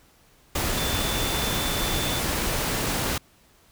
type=tone in noise; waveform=sine; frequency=3520 Hz; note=A7; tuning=in tune; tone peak=-32 dBFS; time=0.77-2.2 s; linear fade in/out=5 ms; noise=pink; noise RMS=-26 dBFS; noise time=0.55-3.18 s; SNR=-9 dB; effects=pink hiss -58 dBFS RMS until 3.71 s